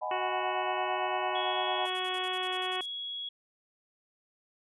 sine chord, G# minor seventh, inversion second, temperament just, 623 / 747.5 / 830.6 / 996.7 Hz, D#5 / F#5 / G#5 / B5, +2 / +17 / 0 / +16 cents, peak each -37 dBFS, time 0.01-1.87 s, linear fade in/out 20 ms
harmonic tone, 369.3 Hz, F#4, 3 cents flat, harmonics 1 / 2 / 3 / 4 / 5 / 6 / 7 / 8, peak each -38 / -37 / -38 / -43 / -42 / -45 / -41 / -43 dBFS, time 0.11-2.81 s, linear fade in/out 2 ms
sine tone, 3336 Hz, G#7, 7 cents sharp, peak -35 dBFS, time 1.35-3.29 s, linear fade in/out 5 ms
violet noise bursts, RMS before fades -47 dBFS, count 11, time 1.85-2.86 s, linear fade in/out 5 ms, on 50 ms, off 46 ms
effects resampled to 24000 Hz

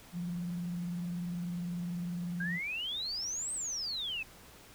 sine tone with vibrato, 174.61 Hz, F3, in tune, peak -34 dBFS, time 0.12-2.6 s, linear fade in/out 50 ms, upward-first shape sine, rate 20 Hz, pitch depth 65 cents each way
sine exponential two-way sweep, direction up then down, 1568 to 8430 to 2523 Hz, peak -34 dBFS, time 2.4-4.23 s, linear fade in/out 5 ms, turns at 3.53 s
effects pink hiss -55 dBFS RMS until 4.74 s

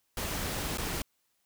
pink noise with dropouts, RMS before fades -34 dBFS, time 0.17-1.02 s, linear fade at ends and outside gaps 2 ms, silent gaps 0.774-0.782 s, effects white hiss -75 dBFS RMS until 1.45 s

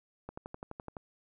click train, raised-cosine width 1 ms, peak -27 dBFS, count 9, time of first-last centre 0.29-0.968 s, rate 11.8 Hz, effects none

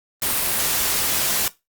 white noise, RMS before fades -21 dBFS, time 0.22-1.48 s, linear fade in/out 2 ms, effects noise-tail reverb RT60 0.2 s tail -18 dB re dry + Opus 32 kbps

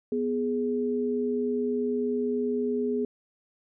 sine tone pair together, 246.9 / 417.8 Hz, B3 / G#4, 0 / +10 cents, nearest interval major sixth, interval 910 cents, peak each -28 / -27 dBFS, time 0.12-3.05 s, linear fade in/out 2 ms, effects none

